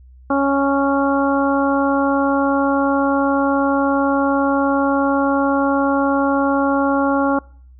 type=harmonic tone; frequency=277.2 Hz; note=C#4; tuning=in tune; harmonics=1 / 2 / 3 / 4 / 5; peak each=-17 / -20 / -22 / -23 / -24 dBFS; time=0.3-7.39 s; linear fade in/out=5 ms; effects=noise-tail reverb RT60 0.5 s tail -24 dB re dry + added 63 Hz sine -41 dBFS peak until 7.79 s